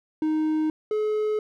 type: tone pair in turn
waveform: triangle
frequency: 311.1 / 427.1 Hz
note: D#4 / G#4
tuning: 0 / +48 cents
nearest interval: perfect fourth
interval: 548 cents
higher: second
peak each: -19 / -20 dBFS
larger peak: first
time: 0.22-0.7 / 0.91-1.39 s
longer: neither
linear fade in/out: 2 ms
effects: none